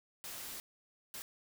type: noise bursts at uneven times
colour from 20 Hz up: white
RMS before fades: -45 dBFS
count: 2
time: 0.24-0.6 / 1.14-1.22 s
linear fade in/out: 0 ms
effects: none